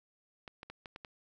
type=clicks; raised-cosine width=0.3 ms; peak=-29 dBFS; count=6; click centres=0.478 / 0.631 / 0.7 / 0.858 / 0.961 / 1.048 s; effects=none